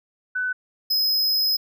sine / square tone pair in turn, 1501 / 5087 Hz, F#6 / D#8, +24 / +37 cents, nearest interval octave + major sixth, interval 2113 cents, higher second, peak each -22 / -19 dBFS, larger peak second, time 0.35-0.53 / 0.9-1.57 s, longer second, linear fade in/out 10 ms, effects none

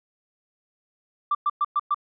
sine tone bursts, 1174.7 Hz, D6, in tune, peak -18 dBFS, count 5, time 1.31-1.945 s, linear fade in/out 5 ms, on 39 ms, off 110 ms, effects tanh soft clip ceiling -14 dBFS

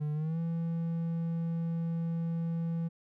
triangle tone with pitch glide, 150 to 166.44 Hz, D3 to E3, +37 to +17 cents, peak -28 dBFS, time 0-2.89 s, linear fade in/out 20 ms, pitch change +180 cents, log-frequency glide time 0.13-0.39 s, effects none

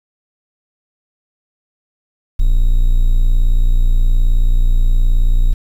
triangle tone, 29.42 Hz, A#0, 17 cents sharp, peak -6 dBFS, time 2.39-5.54 s, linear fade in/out 10 ms, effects 7-bit

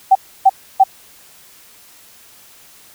sine tone bursts, 770 Hz, G5, 31 cents flat, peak -4 dBFS, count 3, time 0.11-0.839 s, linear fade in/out 10 ms, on 43 ms, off 300 ms, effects white hiss -45 dBFS RMS until 2.94 s

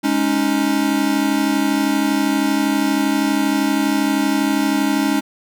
square chord, Ab suspended fourth, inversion none, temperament equal with one note detuned, 207.7 / 278.5 / 311.1 Hz, Ab3 / Db4 / Eb4, 0 / +8 / 0 cents, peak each -23 / -19 / -21 dBFS, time 0.03-5.21 s, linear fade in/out 20 ms, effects none

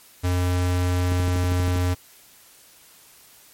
square tone, 90 Hz, F#2, 47 cents flat, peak -20 dBFS, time 0.23-1.95 s, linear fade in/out 20 ms
click train, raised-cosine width 3 ms, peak -18 dBFS, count 9, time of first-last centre 1.12-1.76 s, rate 12.5 Hz
effects white hiss -51 dBFS RMS until 3.53 s + MP3 64 kbps

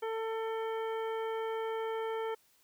harmonic tone, 446.7 Hz, A4, 26 cents sharp, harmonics 1 / 2 / 3 / 4 / 5 / 7, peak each -34 / -40 / -45 / -50 / -51 / -53 dBFS, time 0.02-2.35 s, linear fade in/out 10 ms, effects white hiss -68 dBFS RMS until 2.63 s

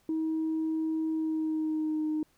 sine tone with pitch glide, 318.2 to 308.4 Hz, D#4 to D#4, +39 to -15 cents, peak -26 dBFS, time 0.09-2.23 s, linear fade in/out 2 ms, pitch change -54 cents, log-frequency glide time 1.11-2.07 s, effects tanh soft clip ceiling -24 dBFS + pink hiss -68 dBFS RMS until 2.37 s

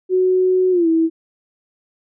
sine tone with pitch glide, 370 to 325.8 Hz, F#4 to E4, 0 to -20 cents, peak -12 dBFS, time 0.09-1.1 s, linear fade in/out 50 ms, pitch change -220 cents, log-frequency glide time 0.71-0.88 s, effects none

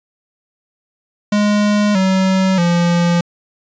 square tone with pitch steps, 207.7 / 189.36 / 172.65 Hz, G#3 / F#3 / F3, 0 / +40 / -20 cents, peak -12 dBFS, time 1.32-3.21 s, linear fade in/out 5 ms, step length 630 ms, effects resampled to 16000 Hz

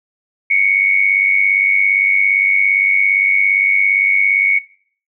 sine tone with amplitude modulation, 2217 Hz, C#7, in tune, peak -7 dBFS, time 0.5-4.59 s, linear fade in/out 10 ms, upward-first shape sine, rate 97.5 Hz, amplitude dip 70%, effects noise-tail reverb RT60 0.5 s tail -20 dB re dry

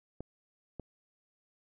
clicks, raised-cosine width 2 ms, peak -27 dBFS, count 2, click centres 0.206 / 0.797 s, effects none

